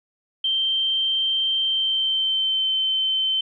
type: tone with pitch glide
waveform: sine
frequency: 3136 to 3086 Hz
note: G7 to G7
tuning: 0 to -28 cents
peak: -19 dBFS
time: 0.44-3.41 s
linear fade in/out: 5 ms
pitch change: -28 cents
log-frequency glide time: 1.6-2.71 s
effects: none